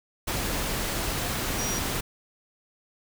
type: tone in noise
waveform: sine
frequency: 5750 Hz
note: F8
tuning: 50 cents sharp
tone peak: -31 dBFS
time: 1.58-1.79 s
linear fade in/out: 10 ms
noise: pink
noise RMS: -29 dBFS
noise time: 0.27-2.01 s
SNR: -5 dB
effects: none